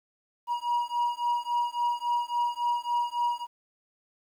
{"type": "beating tone pair", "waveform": "triangle", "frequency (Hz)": [956, 959.6], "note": ["A#5", "A#5"], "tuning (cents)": [43, 50], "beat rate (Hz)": 3.6, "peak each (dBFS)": -27, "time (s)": [0.47, 3.47], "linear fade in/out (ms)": 50, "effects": ["10-bit"]}